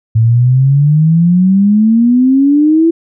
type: exponential sweep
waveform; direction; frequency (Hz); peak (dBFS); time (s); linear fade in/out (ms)
sine; up; 110 to 335.8; -5; 0.15-2.91; 10
effects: none